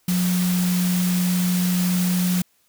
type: tone in noise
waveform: sine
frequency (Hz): 180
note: F#3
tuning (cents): -47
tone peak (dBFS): -18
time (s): 0.08-2.42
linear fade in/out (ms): 5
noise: white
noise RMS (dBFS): -29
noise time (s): 0.08-2.42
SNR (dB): +8
effects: white hiss -63 dBFS RMS until 2.68 s